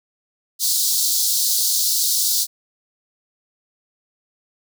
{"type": "high-pass noise", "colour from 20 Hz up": "pink", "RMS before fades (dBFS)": -19, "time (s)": [0.59, 2.47], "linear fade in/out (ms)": 50, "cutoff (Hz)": 4000, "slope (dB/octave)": 48, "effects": []}